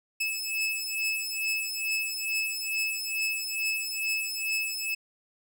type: beating tone pair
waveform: sawtooth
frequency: 2600 / 2602.3 Hz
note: E7 / E7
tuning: -24 / -23 cents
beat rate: 2.3 Hz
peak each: -28 dBFS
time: 0.2-4.95 s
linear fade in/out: 10 ms
effects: none